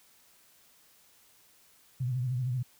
sine tone with vibrato, 125.9 Hz, B2, 34 cents sharp, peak -28 dBFS, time 2-2.63 s, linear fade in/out 10 ms, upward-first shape sine, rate 13 Hz, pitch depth 85 cents each way, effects white hiss -62 dBFS RMS until 2.79 s

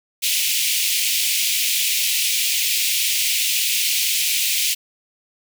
pink high-pass noise, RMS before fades -20 dBFS, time 0.22-4.75 s, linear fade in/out 20 ms, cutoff 2300 Hz, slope 48 dB/octave, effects none

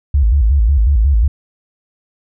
sine tone with vibrato, 62 Hz, B1, 7 cents sharp, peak -8 dBFS, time 0.14-1.28 s, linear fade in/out 5 ms, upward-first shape square, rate 5.5 Hz, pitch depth 230 cents each way, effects none

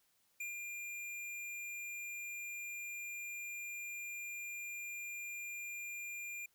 square tone with ADSR envelope, 2400 Hz, D7, 37 cents sharp, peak -40 dBFS, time 0.4-6.46 s, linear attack 5 ms, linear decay 130 ms, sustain -3 dB, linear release 5 ms, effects white hiss -75 dBFS RMS until 6.54 s

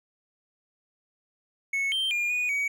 triangle tone with pitch steps, 2202 / 3140 / 2415 / 2465 / 2260 Hz, C#7 / G7 / D7 / D#7 / C#7, -12 / +2 / +48 / -17 / +33 cents, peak -23 dBFS, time 1.73-2.68 s, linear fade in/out 5 ms, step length 190 ms, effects none

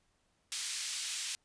white band-pass noise, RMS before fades -38 dBFS, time 0.52-1.35 s, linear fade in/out 0 ms, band 2600 to 7900 Hz, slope 12 dB/octave, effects pink hiss -75 dBFS RMS until 1.44 s + resampled to 22050 Hz

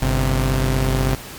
sawtooth tone pair together, 49 / 130.81 Hz, G1 / C3, 0 / 0 cents, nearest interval octave + perfect fourth, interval 1700 cents, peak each -15 dBFS, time 0.02-1.15 s, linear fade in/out 0 ms, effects pink hiss -35 dBFS RMS until 1.38 s + MP3 96 kbps

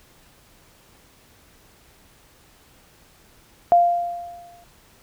sine tone with exponential decay, 696 Hz, F5, 6 cents flat, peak -9 dBFS, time 3.72-4.64 s, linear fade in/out 0 ms, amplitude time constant 200 ms, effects pink hiss -54 dBFS RMS until 5.02 s

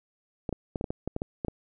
clicks, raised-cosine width 2 ms, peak -17 dBFS, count 11, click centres 0.492 / 0.527 / 0.758 / 0.811 / 0.842 / 0.905 / 1.076 / 1.164 / 1.219 / 1.448 / 1.483 s, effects none

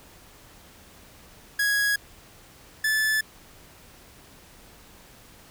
45% pulse tone pair in turn, 1661.2 / 1740.8 Hz, G#6 / A6, 0 / -19 cents, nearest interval minor second, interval 81 cents, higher second, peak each -21 dBFS, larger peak neither, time 1.59-1.96 / 2.84-3.21 s, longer neither, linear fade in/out 5 ms, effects pink hiss -51 dBFS RMS until 5.5 s

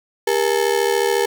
35% pulse ring-modulated tone, 437 Hz, A4, 12 cents flat, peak -11 dBFS, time 0.27-1.26 s, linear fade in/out 5 ms, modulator 37 Hz, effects none

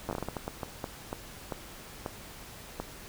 slowing click train, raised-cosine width 1 ms, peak -19 dBFS, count 16, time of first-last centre 0.09-2.8 s, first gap 9 ms, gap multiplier 1.37, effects pink hiss -47 dBFS RMS until 3.08 s

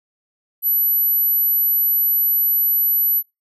sine tone, 11840 Hz, F#9, in tune, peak -14 dBFS, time 0.62-3.23 s, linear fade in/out 50 ms, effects noise-tail reverb RT60 0.2 s tail -21 dB re dry

